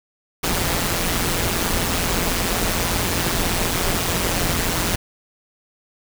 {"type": "noise with amplitude modulation", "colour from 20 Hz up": "pink", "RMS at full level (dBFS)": -18, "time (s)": [0.43, 4.96], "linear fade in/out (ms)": 10, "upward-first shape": "sine", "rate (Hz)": 174, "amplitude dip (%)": 70, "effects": []}